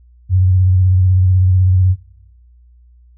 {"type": "tone with vibrato", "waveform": "sine", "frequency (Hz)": 92.5, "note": "F#2", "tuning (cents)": 0, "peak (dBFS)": -8, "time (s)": [0.29, 1.96], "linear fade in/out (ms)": 50, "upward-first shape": "triangle", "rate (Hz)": 16, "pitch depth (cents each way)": 53, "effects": ["noise-tail reverb RT60 0.9 s tail -22 dB re dry", "added 60 Hz sine -43 dBFS peak until 3.17 s"]}